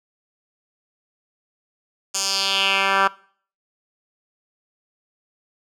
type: tone with band-pass filter sweep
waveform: 10% pulse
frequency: 194.8 Hz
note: G3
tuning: 11 cents flat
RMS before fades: -20 dBFS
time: 2.14-3.08 s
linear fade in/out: 10 ms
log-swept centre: 6900 to 1400 Hz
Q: 2.7
effects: noise-tail reverb RT60 0.5 s tail -22 dB re dry